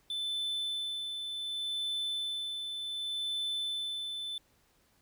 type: tone with tremolo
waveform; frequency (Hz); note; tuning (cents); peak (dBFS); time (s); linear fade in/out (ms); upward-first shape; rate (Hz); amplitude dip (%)
triangle; 3520; A7; 0; -30; 0.1-4.38; 2; sine; 0.67; 40
effects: pink hiss -69 dBFS RMS until 5.01 s